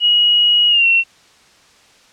sine tone with pitch glide, 2900 to 2721 Hz, F#7 to F7, -35 to -46 cents, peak -9 dBFS, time 0-1.04 s, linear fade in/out 50 ms, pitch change -111 cents, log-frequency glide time 0.69-0.86 s, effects white hiss -49 dBFS RMS until 2.12 s + low-pass 6000 Hz 12 dB/octave

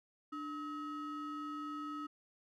triangle ring-modulated tone, 789 Hz, G5, 11 cents sharp, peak -35 dBFS, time 0.32-2.07 s, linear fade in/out 10 ms, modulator 493 Hz, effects none

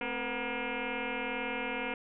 sine tone with frequency modulation, 943 Hz, A#5, 20 cents sharp, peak -32 dBFS, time 0.01-1.94 s, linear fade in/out 2 ms, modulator 241 Hz, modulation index 7.2, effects none

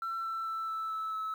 sine tone with pitch steps, 1345 / 1335.7 / 1326.5 / 1317.3 / 1308.2 / 1299.2 Hz, E6 / E6 / E6 / E6 / E6 / E6, +34 / +22 / +10 / -2 / -14 / -26 cents, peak -31 dBFS, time 0.02-1.34 s, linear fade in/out 2 ms, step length 220 ms, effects tanh soft clip ceiling -31 dBFS + 10-bit

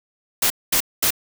white noise bursts, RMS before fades -18 dBFS, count 3, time 0.42-1.106 s, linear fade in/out 5 ms, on 82 ms, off 220 ms, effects none

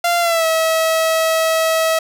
sawtooth tone with pitch glide, 692 to 645.7 Hz, F5 to E5, -16 to -36 cents, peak -10 dBFS, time 0.04-1.99 s, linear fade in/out 5 ms, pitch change -120 cents, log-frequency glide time 0.2-0.46 s, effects none

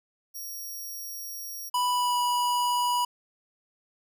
5% pulse tone, 5650 Hz, F8, 19 cents sharp, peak -30 dBFS, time 0.34-1.7 s, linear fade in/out 20 ms
square tone with pitch glide, 987.8 to 976.5 Hz, B5 to B5, 0 to -20 cents, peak -24 dBFS, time 1.74-3.05 s, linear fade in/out 5 ms, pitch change -20 cents, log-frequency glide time 1.9-2.2 s
effects none

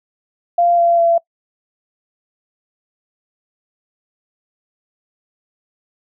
sine tone with pitch steps, 693 / 684.6 / 676.4 Hz, F5 / F5 / E5, -14 / -35 / +44 cents, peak -10 dBFS, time 0.58-1.18 s, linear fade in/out 5 ms, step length 200 ms, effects noise-tail reverb RT60 0.1 s tail -23 dB re dry

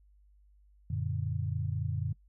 sine chord, Gb augmented, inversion none, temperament equal, 92.5 / 116.54 / 146.83 Hz, Gb2 / Bb2 / D3, 0 / 0 / 0 cents, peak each -34 / -35 / -35 dBFS, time 0.9-2.13 s, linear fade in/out 5 ms, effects noise-tail reverb RT60 0.1 s tail -23 dB re dry + added 50 Hz sine -59 dBFS peak until 2.28 s

